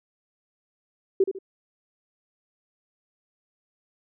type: tone with echo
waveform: sine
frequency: 385.4 Hz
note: G4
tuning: 29 cents flat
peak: -15 dBFS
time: 1.2-1.24 s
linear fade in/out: 5 ms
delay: 74 ms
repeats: 2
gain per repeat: -9 dB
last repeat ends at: 1.388 s
effects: none